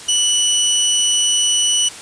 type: tone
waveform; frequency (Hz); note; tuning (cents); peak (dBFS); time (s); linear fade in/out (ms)
20% pulse; 2960; F#7; 0; -8; 0.08-1.89; 10
effects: white hiss -34 dBFS RMS until 2.01 s + resampled to 22050 Hz